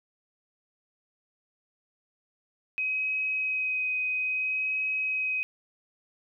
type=tone with vibrato; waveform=sine; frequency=2526 Hz; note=D#7; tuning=26 cents sharp; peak=-26 dBFS; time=2.78-5.43 s; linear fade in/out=0 ms; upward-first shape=sine; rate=0.6 Hz; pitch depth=11 cents each way; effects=none